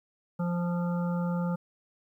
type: harmonic tone with a mistuned harmonic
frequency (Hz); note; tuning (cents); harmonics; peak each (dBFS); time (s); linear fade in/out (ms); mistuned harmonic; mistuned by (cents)
174.61; F3; 0; 1 / 3 / 5 / 7 / 8; -27 / -37 / -41 / -44 / -45; 0.39-1.56; 10; 8; -21
effects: 11-bit